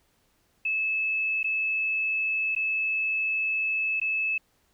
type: tone with dropouts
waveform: sine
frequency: 2606 Hz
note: E7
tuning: 20 cents flat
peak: -24 dBFS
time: 0.65-4.38 s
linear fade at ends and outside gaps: 5 ms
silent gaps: 1.431-1.442 / 2.551-2.562 / 4-4.014 s
effects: pink hiss -68 dBFS RMS until 4.73 s